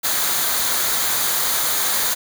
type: noise with comb filter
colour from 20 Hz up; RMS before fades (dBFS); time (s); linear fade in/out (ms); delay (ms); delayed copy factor
white; -20; 0.03-2.15; 20; 0.37; -0.5
effects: none